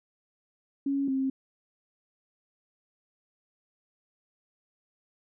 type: tone pair in turn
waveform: sine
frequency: 277.2 / 266.6 Hz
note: C#4 / C4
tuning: 0 / +33 cents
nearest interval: minor second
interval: 67 cents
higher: first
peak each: -25 dBFS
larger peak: neither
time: 0.86-1.08 / 1.08-1.3 s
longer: neither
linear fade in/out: 5 ms
effects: none